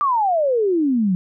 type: exponential sweep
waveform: sine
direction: down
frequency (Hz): 1200 to 176.3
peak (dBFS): -15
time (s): 0.01-1.15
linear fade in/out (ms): 0
effects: none